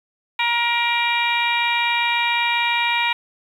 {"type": "harmonic tone", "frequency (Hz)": 472.7, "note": "A#4", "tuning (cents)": 24, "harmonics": [2, 3, 4, 5, 6, 7, 8], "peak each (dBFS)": [-22, -32, -26, -21, -28, -32, -28], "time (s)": [0.39, 3.13], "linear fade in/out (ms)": 5, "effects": ["8-bit"]}